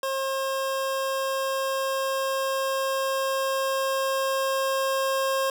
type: tone with level ramp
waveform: 25% pulse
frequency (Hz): 536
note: C5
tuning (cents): +42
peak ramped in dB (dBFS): -22 to -19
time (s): 0.03-5.5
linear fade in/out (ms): 2
effects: none